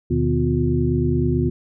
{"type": "tone cluster", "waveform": "sine", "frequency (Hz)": [77.4, 123.8, 153.1, 250.8, 355.4], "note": ["D#2", "B2", "D#3", "B3", "F4"], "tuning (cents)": [-9, 5, -28, 27, 30], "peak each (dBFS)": -23, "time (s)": [0.1, 1.5], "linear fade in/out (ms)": 10, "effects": []}